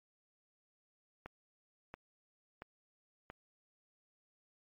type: click train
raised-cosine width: 0.5 ms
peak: -30 dBFS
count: 4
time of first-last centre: 1.26-3.301 s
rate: 1.47 Hz
effects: MP3 48 kbps